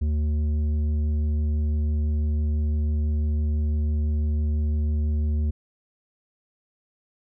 sine tone with tanh clipping, 75.5 Hz, D2, 48 cents sharp, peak -22 dBFS, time 0.01-5.51 s, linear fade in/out 10 ms, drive 8 dB, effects none

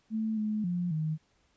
sine tone with pitch steps, 219.8 / 213.6 / 176.4 / 156.3 Hz, A3 / G#3 / F3 / D#3, -2 / +49 / +18 / +8 cents, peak -28 dBFS, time 0.1-1.18 s, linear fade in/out 50 ms, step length 270 ms, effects pink hiss -70 dBFS RMS until 1.56 s + resampled to 16000 Hz

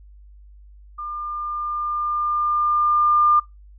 sine tone with level ramp, 1200 Hz, D6, 37 cents sharp, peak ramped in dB -28 to -12 dBFS, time 0.98-3.4 s, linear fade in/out 10 ms, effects noise-tail reverb RT60 0.2 s tail -23 dB re dry + added 50 Hz sine -43 dBFS peak until 3.78 s

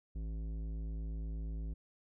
sine tone with tanh clipping, 54.2 Hz, A1, 25 cents flat, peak -39 dBFS, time 0.15-1.74 s, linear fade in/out 10 ms, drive 13 dB, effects none

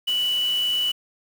sine tone in noise, 2961 Hz, F#7, 1 cent sharp, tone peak -20 dBFS, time 0.07-0.92 s, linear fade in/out 10 ms, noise white, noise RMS -38 dBFS, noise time 0.07-0.92 s, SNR +15 dB, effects none

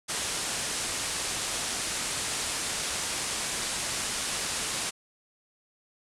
white low-pass noise, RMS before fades -32 dBFS, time 0.08-4.91 s, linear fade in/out 20 ms, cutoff 10000 Hz, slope 48 dB/octave, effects none

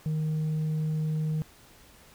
sine tone, 155.56 Hz, D#3, in tune, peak -23 dBFS, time 0.06-1.42 s, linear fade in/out 0 ms, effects tanh soft clip ceiling -25 dBFS + pink hiss -55 dBFS RMS until 2.14 s

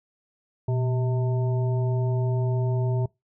harmonic tone with a mistuned harmonic, 128.8 Hz, C3, 27 cents flat, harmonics 1 / 3 / 5 / 7, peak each -22 / -32 / -36 / -39 dBFS, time 0.68-3.06 s, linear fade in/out 5 ms, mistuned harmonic 1, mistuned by -99 cents, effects noise-tail reverb RT60 0.2 s tail -23 dB re dry

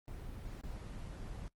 brown noise with dropouts, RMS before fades -45 dBFS, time 0.08-1.48 s, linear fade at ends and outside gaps 0 ms, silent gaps 0.611-0.636 s, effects noise-tail reverb RT60 0.1 s tail -22 dB re dry + Opus 24 kbps

